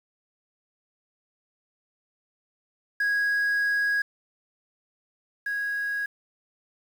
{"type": "tone pair in turn", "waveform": "sine", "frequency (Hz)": [1653, 1653], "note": ["G#6", "G#6"], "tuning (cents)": [-9, -9], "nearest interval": "unison", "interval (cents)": 0, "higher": "neither", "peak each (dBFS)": [-19, -25], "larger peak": "first", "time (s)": [[3, 4.02], [5.46, 6.06]], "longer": "first", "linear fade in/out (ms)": 5, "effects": ["tanh soft clip ceiling -21 dBFS", "8-bit"]}